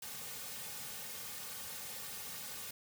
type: noise with comb filter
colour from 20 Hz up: white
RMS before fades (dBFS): -45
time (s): 0.02-2.71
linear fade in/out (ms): 5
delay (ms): 3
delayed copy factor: -0.85
effects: none